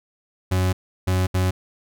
40% pulse tone bursts at uneven times, 92.5 Hz, F#2, in tune, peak -17 dBFS, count 3, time 0.51-0.73 / 1.07-1.27 / 1.34-1.51 s, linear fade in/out 10 ms, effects none

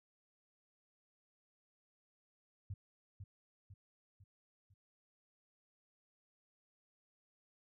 sine tone with echo, 98 Hz, G2, in tune, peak -40 dBFS, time 2.7-2.74 s, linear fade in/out 5 ms, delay 500 ms, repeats 4, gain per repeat -6 dB, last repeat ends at 4.74 s, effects none

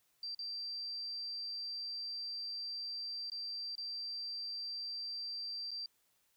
sine tone with dropouts, 4699 Hz, D8, in tune, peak -39 dBFS, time 0.23-5.86 s, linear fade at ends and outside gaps 2 ms, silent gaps 0.348-0.39 / 3.3-3.318 / 3.754-3.78 / 5.708-5.714 s, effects white hiss -75 dBFS RMS until 6.36 s

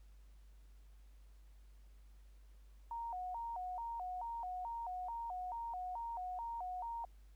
sine tone with vibrato, 824 Hz, G#5, 14 cents flat, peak -40 dBFS, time 2.91-7.05 s, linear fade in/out 2 ms, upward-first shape square, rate 2.3 Hz, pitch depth 210 cents each way, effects added 50 Hz sine -57 dBFS peak until 7.35 s + pink hiss -75 dBFS RMS until 7.35 s

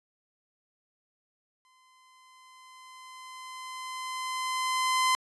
sawtooth tone with exponential growth, 1030 Hz, C6, 28 cents flat, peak -18 dBFS, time 1.65-5.15 s, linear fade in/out 0 ms, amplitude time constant 760 ms, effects resampled to 24000 Hz

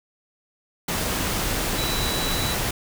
sine tone in noise, 3940 Hz, B7, 5 cents flat, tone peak -29 dBFS, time 1.78-2.54 s, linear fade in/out 5 ms, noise pink, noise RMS -25 dBFS, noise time 0.88-2.71 s, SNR -7 dB, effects none

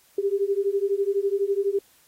sine beating tone pair, 392 / 404 Hz, G4 / G#4, 0 / -48 cents, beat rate 12 Hz, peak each -24 dBFS, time 0.18-1.79 s, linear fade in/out 5 ms, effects white hiss -59 dBFS RMS until 2.07 s + AAC 48 kbps

